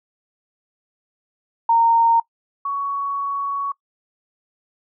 sine tone pair in turn, 922 / 1119 Hz, A#5 / C#6, -19 / +16 cents, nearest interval minor third, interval 335 cents, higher second, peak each -12 / -21 dBFS, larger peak first, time 1.69-2.2 / 2.65-3.72 s, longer second, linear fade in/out 5 ms, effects noise-tail reverb RT60 0.1 s tail -22 dB re dry

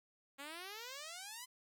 5% pulse exponential sweep, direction up, 270 to 1034 Hz, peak -35 dBFS, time 0.38-1.46 s, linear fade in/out 20 ms, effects none

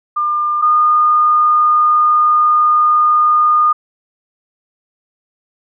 sine tone pair in turn, 1200 / 1221 Hz, D6 / D#6, +37 / -33 cents, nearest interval unison, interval 30 cents, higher second, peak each -13 / -8 dBFS, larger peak second, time 0.16-0.62 / 0.62-3.73 s, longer second, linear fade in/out 10 ms, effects none

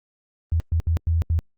sine tone bursts at uneven times, 82.41 Hz, E2, in tune, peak -17 dBFS, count 5, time 0.52-0.6 / 0.72-0.8 / 0.87-0.97 / 1.07-1.22 / 1.3-1.39 s, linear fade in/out 0 ms, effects Opus 32 kbps

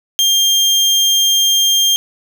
30% pulse tone, 3200 Hz, G7, 35 cents sharp, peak -7 dBFS, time 0.19-1.96 s, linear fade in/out 0 ms, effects none

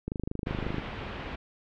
click train, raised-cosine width 3 ms, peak -19 dBFS, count 19, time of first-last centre 0.08-0.783 s, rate 25.6 Hz
pink low-pass noise, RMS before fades -38 dBFS, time 0.46-1.36 s, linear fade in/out 10 ms, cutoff 3100 Hz, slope 24 dB/octave
effects none

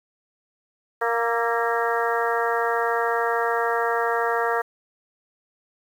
harmonic tone with a mistuned harmonic, 233.1 Hz, A#3, in tune, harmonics 2 / 3 / 4 / 5 / 6 / 7 / 8, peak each -25 / -27 / -28 / -29 / -30 / -30 / -31 dBFS, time 1.01-4.62 s, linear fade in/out 10 ms, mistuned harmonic 6, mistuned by -51 cents, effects 8-bit

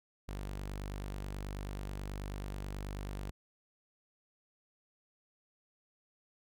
sawtooth tone, 49.27 Hz, G1, 10 cents sharp, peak -35 dBFS, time 0.28-3.31 s, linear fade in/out 10 ms, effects none

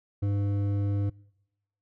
sine tone with hard clipping, 100.8 Hz, G2, 49 cents sharp, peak -26 dBFS, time 0.22-1.1 s, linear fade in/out 10 ms, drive 9 dB, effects noise-tail reverb RT60 0.9 s tail -26 dB re dry

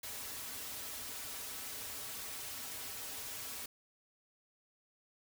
white noise with comb filter, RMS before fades -44 dBFS, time 0.03-3.66 s, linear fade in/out 5 ms, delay 5.7 ms, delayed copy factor -0.85, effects none

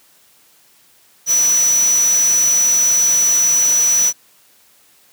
sine tone in noise, 5920 Hz, F#8, in tune, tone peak -11 dBFS, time 1.26-4.13 s, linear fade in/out 50 ms, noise white, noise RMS -25 dBFS, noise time 1.26-4.13 s, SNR +11 dB, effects white hiss -52 dBFS RMS until 5.12 s + high-pass 100 Hz 12 dB/octave

